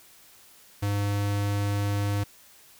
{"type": "tone", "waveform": "square", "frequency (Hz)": 101.6, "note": "G#2", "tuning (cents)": -38, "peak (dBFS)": -25, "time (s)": [0.82, 2.24], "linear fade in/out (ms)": 10, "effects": ["white hiss -54 dBFS RMS until 2.79 s"]}